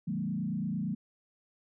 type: tone with frequency modulation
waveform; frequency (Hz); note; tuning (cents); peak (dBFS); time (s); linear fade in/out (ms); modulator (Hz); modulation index
sine; 193.8; G3; -20; -30; 0.07-0.95; 10; 28.8; 1.5
effects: none